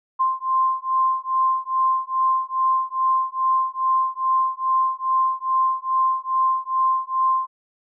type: beating tone pair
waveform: sine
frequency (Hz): 1046.5 / 1048.9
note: C6 / C6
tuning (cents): 0 / +4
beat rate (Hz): 2.4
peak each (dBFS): -21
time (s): 0.19-7.47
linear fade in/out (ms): 20
effects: none